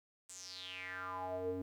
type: tone with band-pass filter sweep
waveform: square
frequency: 92.5 Hz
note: F#2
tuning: in tune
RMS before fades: -43 dBFS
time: 0.29-1.62 s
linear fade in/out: 5 ms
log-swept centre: 8100 to 330 Hz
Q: 6.3
effects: 12-bit